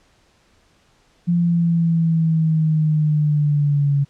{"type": "linear sweep", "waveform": "sine", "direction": "down", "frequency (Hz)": [173.7, 140.4], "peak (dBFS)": -14, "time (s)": [1.27, 4.05], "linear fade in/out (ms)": 20, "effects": ["pink hiss -58 dBFS RMS until 4.09 s", "low-pass 7000 Hz 12 dB/octave"]}